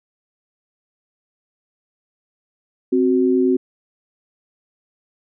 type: tone pair together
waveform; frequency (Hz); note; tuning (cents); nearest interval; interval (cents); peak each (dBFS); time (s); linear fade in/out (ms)
sine; 261.6 / 370.4; C4 / F#4; 0 / +2; tritone; 602; -16; 2.92-3.57; 10
effects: none